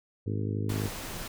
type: harmonic tone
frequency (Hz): 51.91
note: G#1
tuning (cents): 0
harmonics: 2 / 3 / 4 / 5 / 6 / 7 / 8 / 9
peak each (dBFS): -30 / -39 / -38 / -38 / -40 / -43 / -41 / -45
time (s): 0.26-0.88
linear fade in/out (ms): 10
type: noise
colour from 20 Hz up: pink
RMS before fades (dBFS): -38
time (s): 0.69-1.28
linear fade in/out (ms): 5
effects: none